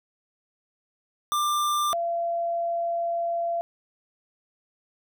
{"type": "tone pair in turn", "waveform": ["square", "sine"], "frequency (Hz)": [1188, 681.6], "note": ["D6", "F5"], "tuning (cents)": [20, -42], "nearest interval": "minor seventh", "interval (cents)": 962, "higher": "first", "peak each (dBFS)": [-23, -24], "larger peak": "first", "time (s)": [[1.32, 1.93], [1.93, 3.61]], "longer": "second", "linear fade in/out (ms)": 0, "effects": []}